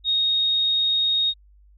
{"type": "tone", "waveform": "sine", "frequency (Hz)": 3732, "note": "A#7", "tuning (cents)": 1, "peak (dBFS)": -18, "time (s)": [0.04, 1.34], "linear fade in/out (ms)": 50, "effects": ["added 50 Hz sine -50 dBFS peak until 1.77 s"]}